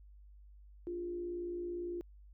sine tone with frequency modulation, 349.2 Hz, F4, in tune, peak -37 dBFS, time 0.87-2.01 s, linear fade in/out 0 ms, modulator 57.9 Hz, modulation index 0.37, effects added 50 Hz sine -54 dBFS peak until 2.33 s

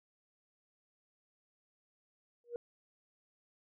sine tone with exponential growth, 476.7 Hz, A#4, 39 cents sharp, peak -32 dBFS, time 2.44-2.56 s, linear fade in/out 1 ms, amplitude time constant 25 ms, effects tanh soft clip ceiling -30 dBFS

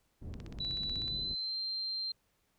pink low-pass noise, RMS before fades -44 dBFS, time 0.21-1.35 s, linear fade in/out 20 ms, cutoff 260 Hz, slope 12 dB/octave
click train, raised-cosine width 0.2 ms, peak -33 dBFS, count 13, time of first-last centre 0.34-1.081 s, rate 16.2 Hz
sine tone with pitch glide, 3951 to 4155 Hz, B7 to C8, 0 to -13 cents, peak -34 dBFS, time 0.6-2.12 s, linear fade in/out 5 ms, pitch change +87 cents, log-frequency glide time 0.98-1.57 s
effects pink hiss -75 dBFS RMS until 2.58 s

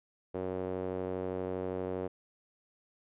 sawtooth tone with band-pass filter, 92.5 Hz, F#2, in tune, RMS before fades -36 dBFS, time 0.34-2.08 s, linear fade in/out 10 ms, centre 460 Hz, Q 2.2, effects resampled to 8000 Hz

